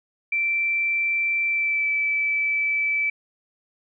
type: tone with pitch glide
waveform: sine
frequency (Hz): 2342 to 2312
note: D7 to D7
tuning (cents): -5 to -28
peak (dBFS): -20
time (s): 0.32-3.1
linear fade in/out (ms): 5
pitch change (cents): -23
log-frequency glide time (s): 1.47-1.89
effects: none